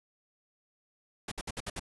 pink noise bursts, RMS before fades -37 dBFS, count 6, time 1.28-1.796 s, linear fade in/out 5 ms, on 36 ms, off 60 ms, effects resampled to 24000 Hz

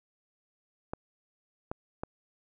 clicks, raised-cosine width 1 ms, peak -20 dBFS, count 3, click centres 0.935 / 1.715 / 2.035 s, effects none

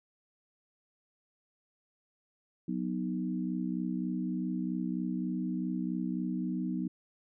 sine chord, B major, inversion second, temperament equal with one note detuned, 183.61 / 246.9 / 311.1 Hz, F#3 / B3 / D#4, -13 / 0 / 0 cents, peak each -34 / -35 / -37 dBFS, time 2.68-6.88 s, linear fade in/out 5 ms, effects none

